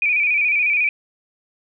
sine tone with vibrato, 2390 Hz, D7, 30 cents sharp, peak -15 dBFS, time 0.02-0.89 s, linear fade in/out 2 ms, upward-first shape square, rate 14 Hz, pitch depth 54 cents each way, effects none

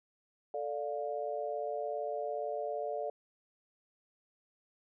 sine chord, D minor, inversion second, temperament just, 440.5 / 587.3 / 704.8 Hz, A4 / D5 / F5, +2 / 0 / +16 cents, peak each -39 / -37 / -39 dBFS, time 0.54-3.1 s, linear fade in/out 2 ms, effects none

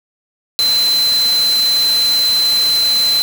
sine tone in noise, 4065 Hz, B7, 49 cents sharp, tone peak -11 dBFS, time 0.59-3.22 s, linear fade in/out 0 ms, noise white, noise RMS -23 dBFS, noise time 0.59-3.22 s, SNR +9 dB, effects none

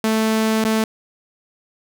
sawtooth tone with dropouts, 220.1 Hz, A3, 1 cent sharp, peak -12 dBFS, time 0.04-0.84 s, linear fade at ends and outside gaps 2 ms, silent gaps 0.642-0.65 s, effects none

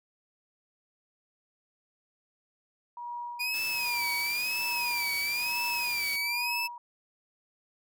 sine tone with tremolo, 958 Hz, A#5, 47 cents sharp, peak -34 dBFS, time 2.97-6.78 s, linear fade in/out 2 ms, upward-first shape sine, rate 1.2 Hz, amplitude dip 85%
30% pulse tone with vibrato, 2439 Hz, D#7, 35 cents flat, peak -26 dBFS, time 3.39-6.68 s, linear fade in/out 20 ms, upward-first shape sine, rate 1 Hz, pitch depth 130 cents each way
white noise, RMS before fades -42 dBFS, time 3.54-6.16 s, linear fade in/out 2 ms
effects none

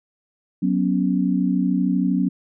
sine chord, F# suspended fourth, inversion none, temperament equal with one note detuned, 185 / 244.5 / 277.2 Hz, F#3 / B3 / C#4, 0 / -17 / 0 cents, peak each -20 / -23 / -22 dBFS, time 0.62-2.29 s, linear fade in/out 10 ms, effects none

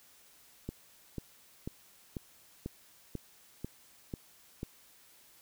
click train, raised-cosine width 3 ms, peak -24 dBFS, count 9, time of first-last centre 0.69-4.631 s, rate 2.03 Hz, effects white hiss -61 dBFS RMS until 5.41 s

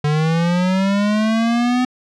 square linear sweep, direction up, 146.83 to 253.3 Hz, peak -15 dBFS, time 0.04-1.85 s, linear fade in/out 5 ms, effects low-pass 5000 Hz 12 dB/octave

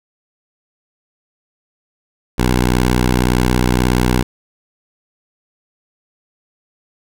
10% pulse tone with vibrato, 61.74 Hz, B1, in tune, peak -4 dBFS, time 2.38-4.23 s, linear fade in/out 10 ms, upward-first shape sine, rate 17 Hz, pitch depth 88 cents each way, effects none

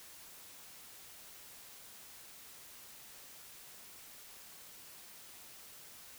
silence, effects white hiss -54 dBFS RMS until 6.18 s

